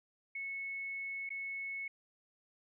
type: tone with dropouts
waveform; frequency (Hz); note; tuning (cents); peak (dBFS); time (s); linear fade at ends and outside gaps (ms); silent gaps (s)
sine; 2200; C#7; -14; -38; 0.35-1.88; 5; 1.292-1.303
effects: none